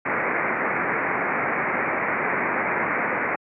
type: low-pass noise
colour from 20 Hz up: white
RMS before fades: -24 dBFS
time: 0.05-3.36 s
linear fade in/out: 10 ms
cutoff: 2300 Hz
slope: 96 dB/octave
effects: high-pass 200 Hz 12 dB/octave